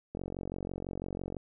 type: click train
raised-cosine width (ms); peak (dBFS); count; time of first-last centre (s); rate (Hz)
2; -24; 57; 0.15-1.367; 46
effects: none